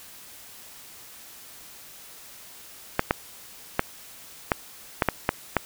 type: clicks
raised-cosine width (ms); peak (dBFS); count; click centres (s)
0.5; -4; 8; 2.994 / 3.109 / 3.794 / 4.518 / 5.022 / 5.087 / 5.291 / 5.567
effects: white hiss -46 dBFS RMS until 5.65 s